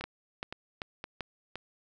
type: two click trains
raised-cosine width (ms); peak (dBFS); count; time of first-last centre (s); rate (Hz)
0.3; -22 / -19; 4 / 4; 0.01-1.556 / 0.04-1.207; 1.94 / 2.57
effects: none